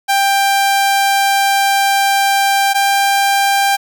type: tone pair in turn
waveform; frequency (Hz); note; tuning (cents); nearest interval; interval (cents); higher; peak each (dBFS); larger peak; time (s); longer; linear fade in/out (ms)
sawtooth; 790 / 793.1; G5 / G5; +13 / +20; unison; 7; second; -7; neither; 0.08-2.74 / 2.74-3.77; first; 20
effects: none